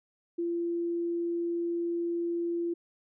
sine tone, 341.7 Hz, F4, 38 cents flat, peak -28 dBFS, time 0.38-2.74 s, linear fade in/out 10 ms, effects none

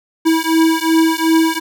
square beating tone pair, 322.8 / 325.5 Hz, E4 / E4, -36 / -22 cents, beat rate 2.7 Hz, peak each -15 dBFS, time 0.25-1.6 s, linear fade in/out 20 ms, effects none

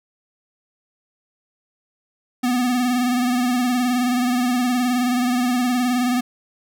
square tone with vibrato, 247.6 Hz, B3, 5 cents sharp, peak -18 dBFS, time 2.43-6.21 s, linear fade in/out 10 ms, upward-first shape sine, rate 19 Hz, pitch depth 47 cents each way, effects none

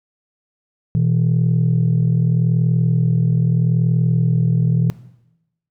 sine tone pair together, 122.31 / 163.1 Hz, B2 / E3, -16 / -18 cents, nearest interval perfect fourth, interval 498 cents, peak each -15 dBFS, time 0.95-4.9 s, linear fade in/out 0 ms, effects noise-tail reverb RT60 0.9 s tail -18 dB re dry + tanh soft clip ceiling -9 dBFS

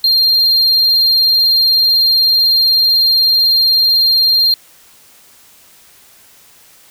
triangle tone, 4194 Hz, C8, 3 cents sharp, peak -7 dBFS, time 0.04-4.54 s, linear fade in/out 2 ms, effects white hiss -45 dBFS RMS until 6.9 s

